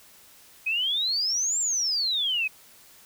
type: exponential two-way sweep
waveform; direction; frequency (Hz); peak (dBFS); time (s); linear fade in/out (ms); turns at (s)
sine; up then down; 2489 to 7540 to 2489; -23; 0.66-2.48; 10; 1.59
effects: white hiss -53 dBFS RMS until 3.05 s